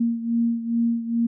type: beating tone pair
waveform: sine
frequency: 232.1 / 234.5 Hz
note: A#3 / A#3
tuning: -7 / +11 cents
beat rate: 2.4 Hz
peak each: -21 / -26 dBFS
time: 0-1.27 s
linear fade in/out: 10 ms
effects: none